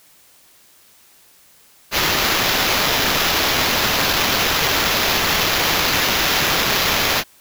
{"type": "noise with sample-and-hold", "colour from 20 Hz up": "blue", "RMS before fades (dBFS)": -18, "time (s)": [1.91, 7.24], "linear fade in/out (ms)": 50, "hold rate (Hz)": 8820, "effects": ["white hiss -51 dBFS RMS until 7.4 s"]}